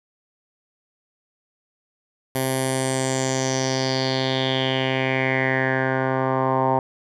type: tone with low-pass filter sweep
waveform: 10% pulse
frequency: 131.6 Hz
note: C3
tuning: 10 cents sharp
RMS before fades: -22 dBFS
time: 2.35-6.79 s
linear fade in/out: 2 ms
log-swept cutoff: 12000 to 910 Hz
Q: 4.9
effects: none